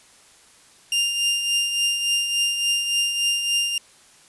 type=tone with tremolo; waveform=sawtooth; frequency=2800 Hz; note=F7; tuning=4 cents sharp; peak=-14 dBFS; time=0.92-3.78 s; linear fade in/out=2 ms; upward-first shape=triangle; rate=3.5 Hz; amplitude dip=55%; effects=white hiss -52 dBFS RMS until 4.28 s + resampled to 24000 Hz